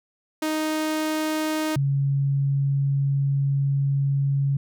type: tone pair in turn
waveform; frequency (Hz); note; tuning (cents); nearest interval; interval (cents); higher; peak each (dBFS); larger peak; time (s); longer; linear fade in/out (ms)
sawtooth / sine; 311.1 / 138.93; D#4 / C#3; 0 / +4; octave + major second; 1396; first; -19; neither; 0.42-1.76 / 1.76-4.57; second; 5
effects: none